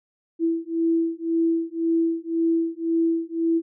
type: beating tone pair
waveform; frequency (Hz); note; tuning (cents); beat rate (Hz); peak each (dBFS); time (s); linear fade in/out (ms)
sine; 329.6 / 331.5; E4 / E4; 0 / +10; 1.9; -23; 0.39-3.62; 50
effects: none